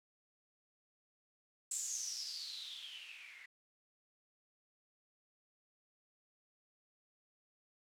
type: noise with low-pass filter sweep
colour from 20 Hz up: violet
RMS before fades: -45 dBFS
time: 1.71-3.46 s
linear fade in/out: 5 ms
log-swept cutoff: 7700 to 2000 Hz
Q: 8.9
effects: none